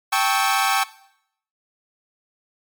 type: chord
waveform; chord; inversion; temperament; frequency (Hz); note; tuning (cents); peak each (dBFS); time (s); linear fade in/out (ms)
sawtooth; A dominant seventh; third; equal with one note detuned; 784 / 880 / 1108.7 / 1299.6; G5 / A5 / C#6 / E6; 0 / 0 / 0 / -25; -17 / -22 / -19 / -21; 0.12-0.84; 10
effects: noise-tail reverb RT60 0.7 s tail -18 dB re dry + MP3 96 kbps